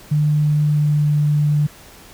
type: tone with pitch glide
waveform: sine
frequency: 150 to 148.36 Hz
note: D3 to D3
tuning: +37 to +18 cents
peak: -13 dBFS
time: 0.11-1.67 s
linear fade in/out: 10 ms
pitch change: -19 cents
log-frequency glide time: 0.41-1.1 s
effects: pink hiss -43 dBFS RMS until 2.13 s